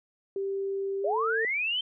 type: tone with pitch glide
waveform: sine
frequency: 392 to 447.7 Hz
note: G4 to A4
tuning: 0 to +30 cents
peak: -28 dBFS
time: 0.36-1.45 s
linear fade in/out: 2 ms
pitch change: +230 cents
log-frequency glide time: 1-1.2 s
type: linear sweep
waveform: sine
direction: up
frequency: 528 to 3136 Hz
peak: -26 dBFS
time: 1.04-1.81 s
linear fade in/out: 5 ms
effects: none